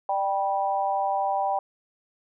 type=tone cluster; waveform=sine; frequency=596 / 784 / 976 Hz; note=D5 / G5 / B5; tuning=+25 / 0 / -21 cents; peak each=-30 / -24 / -30 dBFS; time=0.09-1.59 s; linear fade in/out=2 ms; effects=none